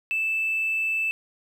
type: tone with hard clipping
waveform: sine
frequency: 2637 Hz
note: E7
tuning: in tune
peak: -23 dBFS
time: 0.11-1.11 s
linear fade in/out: 0 ms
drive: 1 dB
effects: none